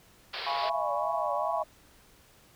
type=band-pass noise; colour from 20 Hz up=white; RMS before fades=-37 dBFS; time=0.33-0.7 s; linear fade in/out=10 ms; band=380 to 4900 Hz; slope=96 dB/octave
type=chord; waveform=sine; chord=C# dominant seventh; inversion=first; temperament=equal with one note detuned; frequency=690.8 / 830.6 / 987.8 / 1108.7 Hz; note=E#5 / G#5 / B5 / C#6; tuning=-19 / 0 / 0 / 0 cents; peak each=-34 dBFS; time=0.46-1.63 s; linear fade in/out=10 ms
type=tone with vibrato; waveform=sine; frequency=622.3 Hz; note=D#5; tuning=in tune; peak=-32 dBFS; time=0.63-1.64 s; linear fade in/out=10 ms; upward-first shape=triangle; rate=2.5 Hz; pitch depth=150 cents each way
effects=pink hiss -59 dBFS RMS until 2.55 s